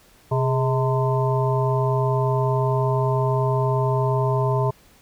harmonic tone with a mistuned harmonic, 128.6 Hz, C3, 30 cents flat, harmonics 1 / 3 / 5 / 7 / 8, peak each -20 / -25 / -27 / -28 / -29 dBFS, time 0.31-4.71 s, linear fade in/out 10 ms, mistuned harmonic 3, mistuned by +110 cents, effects pink hiss -54 dBFS RMS until 5.01 s

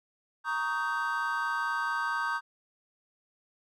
triangle chord, Eb dominant seventh, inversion second, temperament just, 933.4 / 1120.1 / 1244.5 / 1555.6 Hz, Bb5 / Db6 / Eb6 / G6, +2 / +18 / 0 / -14 cents, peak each -33 / -34 / -33 / -30 dBFS, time 0.44-2.41 s, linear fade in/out 50 ms, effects none

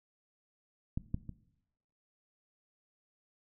clicks, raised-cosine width 5 ms, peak -21 / -20 / -29 dBFS, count 3, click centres 0.975 / 1.144 / 1.293 s, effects noise-tail reverb RT60 0.8 s tail -17 dB re dry

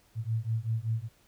sine beating tone pair, 110 / 115.2 Hz, A2 / A#2, 0 / -20 cents, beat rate 5.2 Hz, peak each -31 dBFS, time 0.15-1.09 s, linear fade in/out 50 ms, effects pink hiss -64 dBFS RMS until 1.27 s

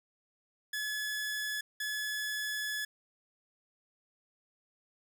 sawtooth tone bursts at uneven times, 1708 Hz, G#6, 48 cents sharp, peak -30 dBFS, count 2, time 0.73-1.61 / 1.8-2.85 s, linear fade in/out 5 ms, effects none

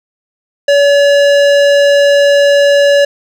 sine tone with hard clipping, 569 Hz, C#5, 45 cents sharp, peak -7 dBFS, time 0.68-3.05 s, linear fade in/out 5 ms, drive 16 dB, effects none

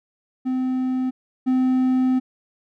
triangle tone pair in turn, 257.2 / 257.2 Hz, C4 / C4, -30 / -30 cents, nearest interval unison, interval 0 cents, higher neither, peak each -18 / -14 dBFS, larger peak second, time 0.45-1.11 / 1.46-2.2 s, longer second, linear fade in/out 20 ms, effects none

